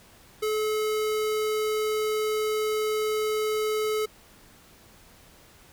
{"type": "tone", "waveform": "square", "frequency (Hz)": 430, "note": "A4", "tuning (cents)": -40, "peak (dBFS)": -25, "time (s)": [0.42, 4.06], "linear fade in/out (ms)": 10, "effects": ["pink hiss -54 dBFS RMS until 5.72 s"]}